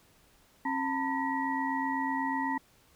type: tone cluster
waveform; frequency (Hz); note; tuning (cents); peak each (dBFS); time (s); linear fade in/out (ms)
sine; 269.5 / 901 / 989 / 1916; C#4 / A5 / B5 / A#6; -49 / +41 / +2 / +47; -33 / -32 / -37 / -36; 0.65-2.58; 5
effects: pink hiss -63 dBFS RMS until 2.95 s